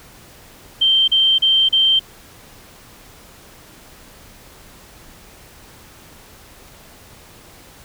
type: tone bursts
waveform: sine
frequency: 3136 Hz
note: G7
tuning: in tune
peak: -11 dBFS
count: 4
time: 0.81-1.995 s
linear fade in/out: 10 ms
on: 270 ms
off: 35 ms
effects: pink hiss -44 dBFS RMS until 7.84 s